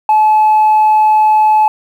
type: tone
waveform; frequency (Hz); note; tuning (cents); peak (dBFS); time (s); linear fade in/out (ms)
sine; 860; A5; -40; -4; 0.09-1.68; 2
effects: tanh soft clip ceiling -4 dBFS + 7-bit